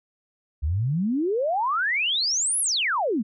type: exponential two-way sweep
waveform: sine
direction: up then down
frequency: 68 to 11370 to 193.8 Hz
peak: -21 dBFS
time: 0.62-3.23 s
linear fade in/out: 20 ms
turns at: 2.6 s
effects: none